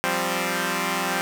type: chord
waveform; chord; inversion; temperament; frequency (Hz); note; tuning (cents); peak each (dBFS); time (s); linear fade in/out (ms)
5% pulse; F suspended second; none; equal; 174.61 / 196 / 261.6; F3 / G3 / C4; 0 / 0 / 0; -16; 0.04-1.21; 0
effects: 8-bit